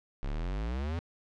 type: exponential sweep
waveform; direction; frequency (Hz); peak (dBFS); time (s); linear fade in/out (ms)
square; up; 32.7 to 87.31; -32; 0.23-0.99; 0
effects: low-pass 4000 Hz 12 dB/octave